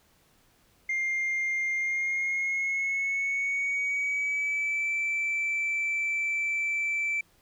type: tone with pitch glide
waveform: sine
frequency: 2110 to 2328 Hz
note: C7 to D7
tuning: +14 to -16 cents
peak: -24 dBFS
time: 0.89-7.21 s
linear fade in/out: 5 ms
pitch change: +170 cents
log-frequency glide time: 1.76-4.91 s
effects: tanh soft clip ceiling -24 dBFS + pink hiss -64 dBFS RMS until 7.41 s